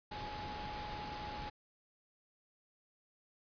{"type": "tone in noise", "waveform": "sine", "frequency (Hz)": 840, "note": "G#5", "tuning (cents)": 19, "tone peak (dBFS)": -44, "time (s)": [0.11, 1.5], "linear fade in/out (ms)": 10, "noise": "pink", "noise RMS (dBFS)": -45, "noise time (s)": [0.11, 1.5], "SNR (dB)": -2, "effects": ["resampled to 11025 Hz"]}